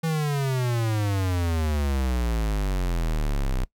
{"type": "exponential sweep", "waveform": "square", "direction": "down", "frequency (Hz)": [164.81, 30.87], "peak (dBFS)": -23, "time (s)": [0.03, 3.65], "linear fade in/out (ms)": 10, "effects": ["noise-tail reverb RT60 0.1 s tail -21 dB re dry"]}